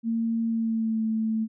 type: tone with pitch glide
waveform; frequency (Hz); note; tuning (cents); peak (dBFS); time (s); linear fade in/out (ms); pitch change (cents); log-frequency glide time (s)
sine; 228.1 to 221; A#3 to A3; -37 to +8; -23; 0.03-1.48; 50; -55; 0.46-1.03
effects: none